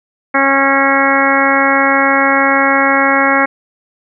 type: harmonic tone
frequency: 273.7 Hz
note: C#4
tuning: 22 cents flat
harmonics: 1 / 2 / 3 / 4 / 5 / 6 / 7 / 8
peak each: -17 / -17 / -17 / -17 / -17 / -17 / -17 / -17 dBFS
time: 0.34-3.46 s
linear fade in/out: 10 ms
effects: none